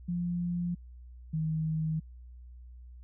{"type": "tone pair in turn", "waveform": "sine", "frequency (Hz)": [174.61, 158.25], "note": ["F3", "D#3"], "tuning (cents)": [0, 30], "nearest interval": "major second", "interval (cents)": 170, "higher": "first", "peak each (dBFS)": [-29, -28], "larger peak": "second", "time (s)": [[0.08, 0.75], [1.33, 2]], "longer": "neither", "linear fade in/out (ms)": 10, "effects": ["added 61 Hz sine -46 dBFS peak until 3.03 s"]}